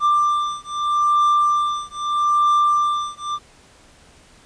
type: beating tone pair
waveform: triangle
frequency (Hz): 1184 / 1184.79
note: D6 / D6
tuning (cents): +14 / +15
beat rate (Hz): 0.79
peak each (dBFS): -17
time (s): 0-3.39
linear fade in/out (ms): 50
effects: pink hiss -50 dBFS RMS until 4.45 s + resampled to 22050 Hz